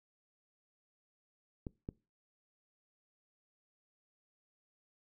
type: clicks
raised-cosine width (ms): 3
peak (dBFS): -27 / -26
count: 2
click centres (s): 1.668 / 1.889
effects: noise-tail reverb RT60 0.3 s tail -23 dB re dry